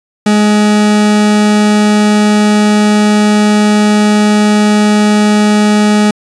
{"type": "tone", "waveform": "40% pulse", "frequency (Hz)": 209.8, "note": "G#3", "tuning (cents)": 18, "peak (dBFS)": -5, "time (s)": [0.26, 6.11], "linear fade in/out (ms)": 5, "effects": ["resampled to 22050 Hz"]}